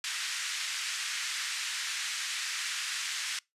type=band-pass noise; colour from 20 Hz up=pink; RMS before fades=-35 dBFS; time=0.04-3.39 s; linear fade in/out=2 ms; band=1600 to 8400 Hz; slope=24 dB/octave; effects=noise-tail reverb RT60 0.2 s tail -25 dB re dry + resampled to 32000 Hz